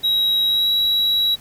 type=tone with pitch glide; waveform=triangle; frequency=3840 to 3885 Hz; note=B7 to B7; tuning=-49 to -29 cents; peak=-14 dBFS; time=0.03-1.36 s; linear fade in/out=20 ms; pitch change=+20 cents; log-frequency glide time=0.46-0.7 s; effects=pink hiss -45 dBFS RMS until 1.4 s